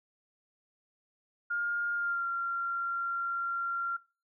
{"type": "tone with pitch glide", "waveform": "sine", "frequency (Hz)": [1413, 1379.1], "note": ["F6", "F6"], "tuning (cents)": [20, -22], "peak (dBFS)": -29, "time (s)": [1.5, 3.97], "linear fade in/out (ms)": 10, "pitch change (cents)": -42, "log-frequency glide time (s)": [1.94, 2.26], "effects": ["noise-tail reverb RT60 0.3 s tail -19 dB re dry"]}